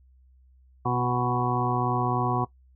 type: harmonic tone with a mistuned harmonic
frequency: 123.47 Hz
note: B2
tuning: in tune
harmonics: 1 / 2 / 3 / 4 / 6 / 7 / 8 / 9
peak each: -28 / -32 / -31 / -39 / -29 / -39 / -31 / -31 dBFS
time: 0.85-2.45 s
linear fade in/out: 10 ms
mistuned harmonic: 3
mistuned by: -15 cents
effects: noise-tail reverb RT60 0.1 s tail -18 dB re dry + added 64 Hz sine -54 dBFS peak until 2.75 s